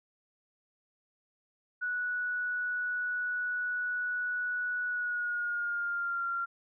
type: tone with pitch glide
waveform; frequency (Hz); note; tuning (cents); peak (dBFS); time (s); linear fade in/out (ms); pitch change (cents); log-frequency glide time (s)
sine; 1472 to 1381.4; F#6 to F6; -9 to -19; -30; 1.81-6.46; 20; -110; 4.87-6.25
effects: none

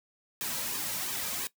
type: noise with flanger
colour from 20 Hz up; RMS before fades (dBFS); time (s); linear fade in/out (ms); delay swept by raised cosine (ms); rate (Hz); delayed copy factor
white; -34; 0.41-1.47; 0; 1.4 to 2.8; 2.9; -0.7
effects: noise-tail reverb RT60 0.1 s tail -18 dB re dry

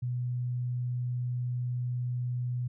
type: tone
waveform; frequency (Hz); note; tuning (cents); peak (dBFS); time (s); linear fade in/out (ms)
sine; 123.47; B2; 0; -29; 0.02-2.68; 10
effects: none

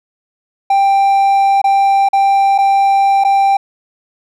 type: tone with dropouts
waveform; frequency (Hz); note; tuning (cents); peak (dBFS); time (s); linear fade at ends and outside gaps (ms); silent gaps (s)
triangle; 788; G5; +9; -6; 0.7-3.57; 5; 1.617-1.641 / 2.088-2.131 / 2.58-2.585 / 3.239-3.247
effects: none

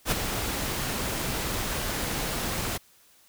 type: noise with ADSR envelope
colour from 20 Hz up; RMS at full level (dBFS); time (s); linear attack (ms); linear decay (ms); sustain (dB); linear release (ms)
pink; -23; 0.05-2.78; 68; 13; -7; 15
effects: white hiss -59 dBFS RMS until 3.28 s

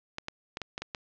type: clicks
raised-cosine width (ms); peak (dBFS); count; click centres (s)
0.2; -17; 7; 0.184 / 0.284 / 0.571 / 0.617 / 0.779 / 0.82 / 0.948
effects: low-pass 5000 Hz 12 dB/octave

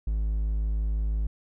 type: tone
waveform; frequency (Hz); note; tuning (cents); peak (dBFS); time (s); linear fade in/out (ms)
triangle; 53; G#1; +36; -22; 0.07-1.27; 5
effects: none

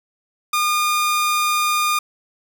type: tone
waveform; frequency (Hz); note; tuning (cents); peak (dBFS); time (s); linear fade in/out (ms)
sawtooth; 1215; D#6; -42; -13; 0.53-1.99; 5
effects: none

